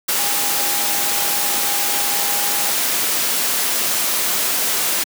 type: tone in noise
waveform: sine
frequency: 813 Hz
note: G#5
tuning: 37 cents flat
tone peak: -29 dBFS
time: 0.18-2.71 s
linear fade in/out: 10 ms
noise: white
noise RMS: -19 dBFS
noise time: 0.08-5.04 s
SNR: -13 dB
effects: high-pass 200 Hz 12 dB/octave